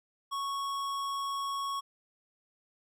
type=tone with tanh clipping; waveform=sine; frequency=1107 Hz; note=C#6; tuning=3 cents flat; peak=-34 dBFS; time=0.31-1.81 s; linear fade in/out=20 ms; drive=18 dB; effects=none